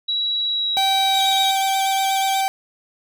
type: tone with pitch glide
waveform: sine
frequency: 3893 to 3795 Hz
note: B7 to A#7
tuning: -26 to +30 cents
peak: -19 dBFS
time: 0.08-1.52 s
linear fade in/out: 10 ms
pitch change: -44 cents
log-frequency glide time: 0.47-1.4 s
type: tone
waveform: 45% pulse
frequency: 775 Hz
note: G5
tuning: 20 cents flat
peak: -18 dBFS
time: 0.77-2.48 s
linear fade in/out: 0 ms
type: tone with vibrato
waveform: sawtooth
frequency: 3488 Hz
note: A7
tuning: 16 cents flat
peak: -24 dBFS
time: 1.14-2.41 s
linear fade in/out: 5 ms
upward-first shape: sine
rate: 8.3 Hz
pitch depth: 150 cents each way
effects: none